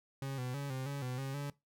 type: tone with pitch steps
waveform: 40% pulse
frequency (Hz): 136.2 / 125.9 / 141.1 / 130.9 / 141 / 126.3 / 135.3 / 142.9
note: C#3 / B2 / C#3 / C3 / C#3 / B2 / C#3 / D3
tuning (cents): -30 / +34 / +31 / +1 / +30 / +39 / -42 / -47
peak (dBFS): -36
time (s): 0.22-1.5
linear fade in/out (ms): 2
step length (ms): 160
effects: noise-tail reverb RT60 0.2 s tail -20 dB re dry